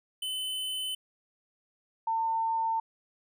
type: tone pair in turn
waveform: square / sine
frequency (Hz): 3033 / 901.7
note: F#7 / A5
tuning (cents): +42 / +42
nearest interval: octave + major sixth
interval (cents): 2100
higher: first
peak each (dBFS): -32 / -26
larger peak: second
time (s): 0.22-0.95 / 2.07-2.8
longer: neither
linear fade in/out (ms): 5
effects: none